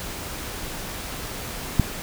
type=click; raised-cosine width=5 ms; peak=-3 dBFS; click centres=1.797 s; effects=pink hiss -33 dBFS RMS until 2.02 s